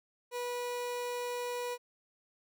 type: tone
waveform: 30% pulse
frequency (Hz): 488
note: B4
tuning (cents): -21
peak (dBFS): -32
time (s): 0.31-1.78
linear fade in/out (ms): 50
effects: none